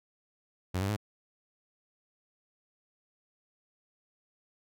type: tone with pitch steps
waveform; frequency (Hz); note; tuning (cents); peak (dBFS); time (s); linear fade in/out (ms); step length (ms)
sawtooth; 91.8 / 98.39 / 105.45; F#2 / G2 / G#2; -13 / +7 / +27; -25; 0.74-0.965; 10; 75
effects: none